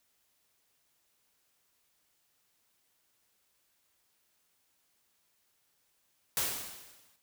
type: noise with exponential decay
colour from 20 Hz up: white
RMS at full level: -29 dBFS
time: 6.37-7.16 s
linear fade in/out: 1 ms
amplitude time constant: 170 ms
effects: white hiss -74 dBFS RMS until 7.22 s